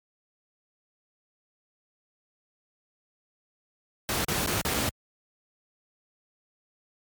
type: noise with dropouts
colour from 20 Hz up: pink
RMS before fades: -27 dBFS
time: 4.09-4.89 s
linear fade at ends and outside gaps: 0 ms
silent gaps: 4.246-4.284 / 4.462-4.473 / 4.614-4.65 / 4.739-4.743 s
effects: high-pass 60 Hz 12 dB/octave + MP3 96 kbps